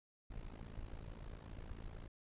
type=noise with amplitude modulation; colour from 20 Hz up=brown; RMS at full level=-45 dBFS; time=0.3-2.08 s; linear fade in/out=10 ms; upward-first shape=sine; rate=55.3 Hz; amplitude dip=90%; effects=resampled to 8000 Hz